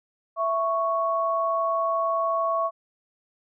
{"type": "tone pair together", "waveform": "sine", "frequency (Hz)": [662.5, 1108.7], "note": ["E5", "C#6"], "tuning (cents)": [9, 0], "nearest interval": "major sixth", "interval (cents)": 891, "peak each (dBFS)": [-25, -24], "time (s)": [0.36, 2.71], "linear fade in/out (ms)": 50, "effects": []}